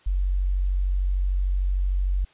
sine tone, 46.63 Hz, F#1, 14 cents sharp, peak -20 dBFS, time 0.06-2.25 s, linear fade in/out 10 ms, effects white hiss -57 dBFS RMS until 2.33 s + resampled to 8000 Hz

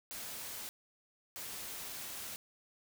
white noise bursts at uneven times, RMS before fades -44 dBFS, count 2, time 0.11-0.69 / 1.36-2.36 s, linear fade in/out 0 ms, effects none

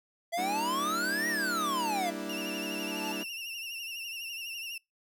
square exponential two-way sweep, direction up then down, 662 to 1922 to 662 Hz, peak -30 dBFS, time 0.32-2.11 s, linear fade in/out 20 ms, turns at 1.28 s
30% pulse chord, E half-diminished seventh, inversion first, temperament equal, 196 / 233.1 / 293.7 / 329.6 Hz, G3 / Bb3 / D4 / E4, 0 / 0 / 0 / 0 cents, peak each -39 / -40 / -37 / -37 dBFS, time 0.37-3.24 s, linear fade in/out 20 ms
35% pulse tone with vibrato, 2752 Hz, F7, 26 cents flat, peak -35 dBFS, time 2.29-4.78 s, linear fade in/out 5 ms, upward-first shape triangle, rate 12 Hz, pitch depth 82 cents each way
square tone with exponential growth, 872 Hz, A5, 16 cents flat, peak -35 dBFS, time 2.52-3.12 s, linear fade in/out 5 ms, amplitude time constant 130 ms
effects noise-tail reverb RT60 0.2 s tail -26 dB re dry

